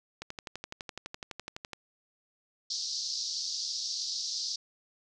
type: click train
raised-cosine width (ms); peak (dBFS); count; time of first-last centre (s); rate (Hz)
0.2; -21; 19; 0.22-1.733; 11.9
type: band-pass noise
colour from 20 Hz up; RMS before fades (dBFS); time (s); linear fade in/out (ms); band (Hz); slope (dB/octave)
pink; -35; 2.7-4.56; 5; 4300 to 5800; 48
effects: none